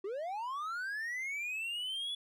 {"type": "linear sweep", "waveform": "triangle", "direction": "up", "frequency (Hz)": [367, 3437], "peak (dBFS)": -34, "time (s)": [0.04, 2.15], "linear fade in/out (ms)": 5, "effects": []}